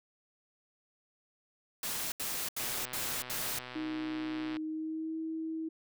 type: noise bursts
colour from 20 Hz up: white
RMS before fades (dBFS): -36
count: 5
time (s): 1.83-3.588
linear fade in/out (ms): 2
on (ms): 290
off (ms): 77
type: click train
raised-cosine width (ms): 0.3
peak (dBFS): -27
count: 247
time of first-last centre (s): 2.6-4.568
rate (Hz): 125
type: tone with pitch glide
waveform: sine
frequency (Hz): 311.3 to 321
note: D#4 to E4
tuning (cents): +1 to -46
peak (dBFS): -34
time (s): 3.75-5.69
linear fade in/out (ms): 10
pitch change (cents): +53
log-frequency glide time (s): 4.57-5.17
effects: none